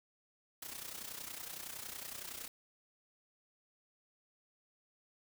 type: noise with amplitude modulation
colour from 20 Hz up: white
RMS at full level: -43 dBFS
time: 0.62-2.48 s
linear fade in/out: 5 ms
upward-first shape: sine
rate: 30.8 Hz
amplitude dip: 70%
effects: none